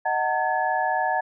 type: tone cluster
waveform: sine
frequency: 622 / 746 / 900 / 1702 Hz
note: D#5 / F#5 / A5 / G#6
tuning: -1 / +14 / +39 / +42 cents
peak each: -30 / -24 / -26 / -28 dBFS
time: 0.05-1.21 s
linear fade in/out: 10 ms
effects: none